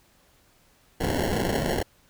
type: noise with sample-and-hold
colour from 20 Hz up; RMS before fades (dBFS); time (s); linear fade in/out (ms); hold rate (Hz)
blue; -26; 1-1.83; 10; 1225
effects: pink hiss -61 dBFS RMS until 2.09 s

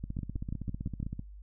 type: two click trains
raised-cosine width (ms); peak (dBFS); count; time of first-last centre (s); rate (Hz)
5; -24 / -22; 19 / 6; 0.04-1.194 / 0.19-1.029; 15.6 / 5.96
effects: noise-tail reverb RT60 0.2 s tail -26 dB re dry + added 50 Hz sine -45 dBFS peak until 1.42 s

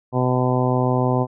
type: harmonic tone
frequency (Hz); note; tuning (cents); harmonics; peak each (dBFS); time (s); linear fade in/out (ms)
126.5; B2; +42; 1 / 2 / 3 / 4 / 5 / 6 / 7 / 8; -20 / -23 / -25 / -26 / -27 / -28 / -28 / -29; 0.12-1.27; 50
effects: none

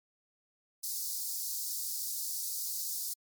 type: high-pass noise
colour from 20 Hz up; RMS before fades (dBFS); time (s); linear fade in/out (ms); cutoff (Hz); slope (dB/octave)
white; -36; 0.83-3.14; 10; 4400; 48
effects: MP3 96 kbps

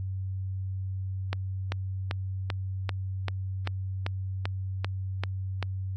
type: click train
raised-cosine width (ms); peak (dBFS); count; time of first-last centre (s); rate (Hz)
0.3; -14; 12; 1.33-5.627; 2.56
effects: added 95 Hz sine -30 dBFS peak until 5.96 s + AAC 32 kbps

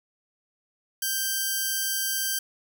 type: tone pair together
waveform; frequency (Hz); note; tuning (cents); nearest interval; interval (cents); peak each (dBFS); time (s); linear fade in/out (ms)
5% pulse; 1568 / 5659; G6 / F8; 0 / +22; octave + minor seventh; 2222; -15 / -27; 1.02-2.39; 5
effects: none

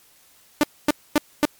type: tone bursts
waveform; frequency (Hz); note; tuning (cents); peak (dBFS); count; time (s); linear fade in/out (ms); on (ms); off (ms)
sawtooth; 296.9; D4; +19; -10; 4; 0.61-1.452; 0; 23; 250
effects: white hiss -55 dBFS RMS until 1.59 s + MP3 96 kbps

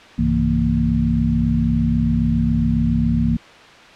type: tone cluster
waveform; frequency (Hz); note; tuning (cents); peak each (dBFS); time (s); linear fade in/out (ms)
sine; 62.8 / 99.2 / 135.9 / 162.9 / 230.5; B1 / G2 / C#3 / E3 / A#3; +30 / +21 / -34 / -20 / -19; -22 / -25 / -27 / -20 / -18; 0.18-3.37; 10
effects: white hiss -42 dBFS RMS until 3.95 s + low-pass 3000 Hz 12 dB/octave

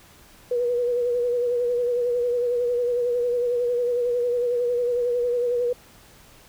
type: tone with vibrato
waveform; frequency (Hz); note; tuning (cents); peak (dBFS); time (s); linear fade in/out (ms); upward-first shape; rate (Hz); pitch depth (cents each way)
sine; 485.2; B4; -31; -20; 0.51-5.73; 5; sine; 11; 36
effects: pink hiss -51 dBFS RMS until 6.48 s

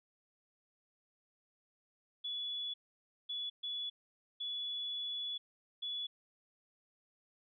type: tone bursts at uneven times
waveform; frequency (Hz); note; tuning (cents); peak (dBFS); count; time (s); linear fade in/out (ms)
sine; 3417; G#7; +49; -37; 5; 2.24-2.74 / 3.29-3.5 / 3.63-3.9 / 4.4-5.38 / 5.82-6.07; 10
effects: none

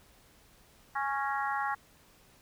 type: harmonic tone with a mistuned harmonic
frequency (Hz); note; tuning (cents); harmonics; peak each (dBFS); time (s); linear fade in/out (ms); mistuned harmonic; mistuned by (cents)
276.6; C#4; -4; 3 / 4 / 5 / 6 / 7; -33 / -35 / -37 / -39 / -40; 0.95-1.75; 10; 7; -36
effects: pink hiss -61 dBFS RMS until 2.41 s

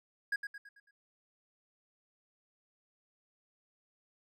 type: tone with echo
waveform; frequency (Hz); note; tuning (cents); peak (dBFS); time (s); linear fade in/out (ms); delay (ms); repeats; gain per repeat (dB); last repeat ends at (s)
triangle; 1645; G#6; -17; -28; 0.32-0.36; 5; 110; 5; -7; 0.91
effects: none

